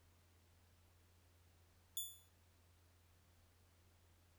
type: tone with exponential decay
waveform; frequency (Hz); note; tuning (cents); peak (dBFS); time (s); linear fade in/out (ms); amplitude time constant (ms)
5% pulse; 3464; A7; -28; -30; 1.97-2.29; 1; 69
effects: added 86 Hz sine -70 dBFS peak until 4.38 s + pink hiss -75 dBFS RMS until 4.38 s